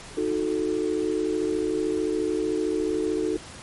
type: chord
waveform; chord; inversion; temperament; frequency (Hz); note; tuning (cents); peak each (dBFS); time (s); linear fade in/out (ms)
sine; D# diminished; none; equal with one note detuned; 311.1 / 364.7 / 440; D#4 / F#4 / A4; 0 / -25 / 0; -27; 0.17-3.37; 5
effects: pink hiss -42 dBFS RMS until 3.62 s + MP3 48 kbps